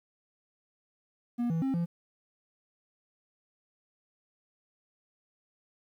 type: tone with pitch steps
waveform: triangle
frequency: 239.5 / 164 / 267.5 / 170.6 Hz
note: A#3 / E3 / C4 / F3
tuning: +47 / -9 / +38 / -40 cents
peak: -25 dBFS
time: 1.38-1.86 s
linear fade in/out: 20 ms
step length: 120 ms
effects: 11-bit